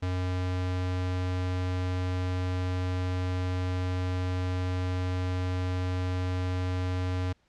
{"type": "tone", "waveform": "square", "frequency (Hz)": 91.3, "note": "F#2", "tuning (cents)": -23, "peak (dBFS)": -28, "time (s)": [0.02, 7.33], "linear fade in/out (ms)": 10, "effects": ["pink hiss -69 dBFS RMS until 7.48 s", "low-pass 5000 Hz 12 dB/octave"]}